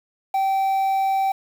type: tone with quantisation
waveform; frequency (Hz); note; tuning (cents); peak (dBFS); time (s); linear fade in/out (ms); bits
triangle; 775; G5; -20; -16; 0.34-1.32; 5; 7
effects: none